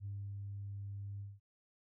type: tone with ADSR envelope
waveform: sine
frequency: 100.1 Hz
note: G2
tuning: 37 cents sharp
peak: -39 dBFS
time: 0-1.4 s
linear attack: 53 ms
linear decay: 290 ms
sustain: -2 dB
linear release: 200 ms
effects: noise-tail reverb RT60 0.1 s tail -25 dB re dry + tanh soft clip ceiling -35 dBFS